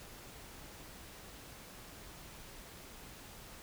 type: silence
effects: pink hiss -52 dBFS RMS until 3.62 s